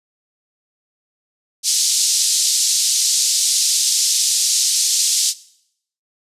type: band-pass noise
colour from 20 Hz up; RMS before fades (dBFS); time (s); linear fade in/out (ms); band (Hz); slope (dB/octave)
pink; -17; 1.63-5.34; 50; 4500 to 9000; 24
effects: noise-tail reverb RT60 0.7 s tail -19 dB re dry + resampled to 32000 Hz